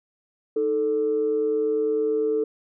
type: tone pair together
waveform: sine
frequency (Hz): 311.1 / 440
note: D#4 / A4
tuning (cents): 0 / 0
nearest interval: tritone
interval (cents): 600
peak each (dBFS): -28 / -20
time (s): 0.56-2.44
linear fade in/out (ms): 5
effects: tanh soft clip ceiling -14 dBFS

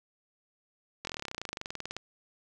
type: slowing click train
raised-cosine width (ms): 0.2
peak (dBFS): -19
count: 26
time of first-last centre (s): 1.05-1.966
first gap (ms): 22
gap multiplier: 1.04
effects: none

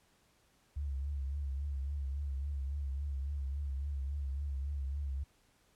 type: tone with vibrato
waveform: sine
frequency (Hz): 69.7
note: C#2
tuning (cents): +10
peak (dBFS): -34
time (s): 0.76-5.24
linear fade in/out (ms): 10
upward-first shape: triangle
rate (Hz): 3.6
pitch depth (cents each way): 83
effects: pink hiss -70 dBFS RMS until 5.75 s + low-pass 12000 Hz 12 dB/octave

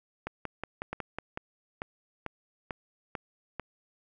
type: two click trains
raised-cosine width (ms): 0.5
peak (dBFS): -19 / -19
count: 7 / 6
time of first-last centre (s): 0.93-3.597 / 0.27-1.186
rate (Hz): 2.25 / 5.46
effects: none

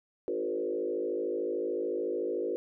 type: tone with frequency modulation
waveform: sine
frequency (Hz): 420.8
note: G#4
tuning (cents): +23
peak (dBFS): -29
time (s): 0.28-2.56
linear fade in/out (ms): 0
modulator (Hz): 53.6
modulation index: 1.8
effects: none

